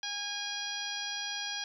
harmonic tone, 818 Hz, G#5, 26 cents flat, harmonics 1 / 2 / 3 / 4 / 5 / 6 / 7, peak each -45 / -41 / -45 / -39 / -44 / -42 / -42 dBFS, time 0.03-1.64 s, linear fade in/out 2 ms, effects 11-bit

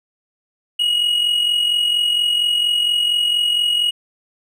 triangle tone with amplitude modulation, 2895 Hz, F#7, 38 cents flat, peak -11 dBFS, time 0.79-3.91 s, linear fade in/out 10 ms, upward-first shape sine, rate 44.3 Hz, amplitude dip 50%, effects none

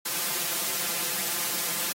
white noise with comb filter, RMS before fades -29 dBFS, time 0.05-1.93 s, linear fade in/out 10 ms, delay 5.8 ms, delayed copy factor +0.95, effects high-pass 150 Hz 12 dB/octave + AAC 48 kbps

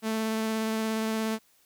sawtooth tone with vibrato, 220.6 Hz, A3, 5 cents sharp, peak -23 dBFS, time 0.02-1.39 s, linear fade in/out 50 ms, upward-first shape sine, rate 17 Hz, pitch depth 10 cents each way, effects white hiss -64 dBFS RMS until 1.65 s

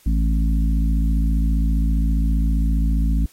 harmonic tone, 55 Hz, A1, in tune, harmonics 1 / 3 / 4 / 5, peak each -16 / -26 / -28 / -30 dBFS, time 0.06-3.26 s, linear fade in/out 5 ms, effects white hiss -53 dBFS RMS until 3.32 s + AAC 48 kbps

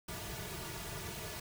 pink noise with comb filter, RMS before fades -43 dBFS, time 0.08-1.4 s, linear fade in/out 5 ms, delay 3.8 ms, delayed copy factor -0.9, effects none

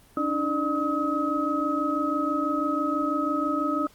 sine tone cluster, 284.5 / 310.6 / 599 / 1273 Hz, C#4 / D#4 / D5 / D#6, +45 / -3 / +34 / +39 cents, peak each -28 / -29 / -32 / -27 dBFS, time 0.17-3.87 s, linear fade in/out 2 ms, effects pink hiss -56 dBFS RMS until 3.94 s + Opus 24 kbps

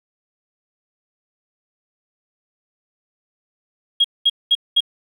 triangle tone bursts, 3277 Hz, G#7, 24 cents flat, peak -7 dBFS, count 4, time 4-4.806 s, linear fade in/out 10 ms, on 44 ms, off 210 ms, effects tanh soft clip ceiling -9 dBFS

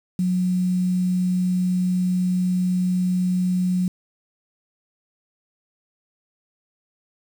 sine tone with quantisation, 182 Hz, F#3, 28 cents flat, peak -18 dBFS, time 0.19-3.88 s, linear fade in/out 2 ms, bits 7, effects none

